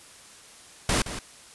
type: noise with echo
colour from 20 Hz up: pink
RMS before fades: -23 dBFS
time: 0.89-1.02 s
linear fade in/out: 2 ms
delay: 170 ms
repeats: 1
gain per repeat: -11 dB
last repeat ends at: 1.19 s
effects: white hiss -49 dBFS RMS until 1.54 s + resampled to 24000 Hz